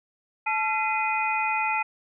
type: tone cluster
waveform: sine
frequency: 870 / 1360 / 2045 / 2478 Hz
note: A5 / F6 / C7 / D#7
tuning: -20 / -46 / -40 / -8 cents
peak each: -26 / -32 / -32 / -27 dBFS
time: 0.46-1.83 s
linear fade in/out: 10 ms
effects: none